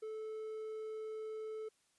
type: tone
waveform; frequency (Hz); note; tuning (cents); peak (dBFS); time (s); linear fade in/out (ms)
triangle; 436.1; A4; -15; -39; 0.02-1.69; 10
effects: white hiss -75 dBFS RMS until 1.98 s + resampled to 24000 Hz